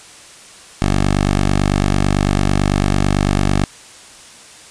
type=tone; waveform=10% pulse; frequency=49 Hz; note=G1; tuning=in tune; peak=-5 dBFS; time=0.82-3.64 s; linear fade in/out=0 ms; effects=white hiss -40 dBFS RMS until 4.7 s + resampled to 22050 Hz